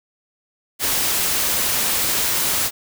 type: noise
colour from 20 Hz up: white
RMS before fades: -20 dBFS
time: 0.79-2.71 s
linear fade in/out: 50 ms
effects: none